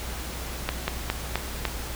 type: slowing click train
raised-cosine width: 0.3 ms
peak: -8 dBFS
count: 5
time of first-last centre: 0.69-1.653 s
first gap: 190 ms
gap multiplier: 1.16
effects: added 60 Hz sine -35 dBFS peak until 1.95 s + pink hiss -36 dBFS RMS until 1.95 s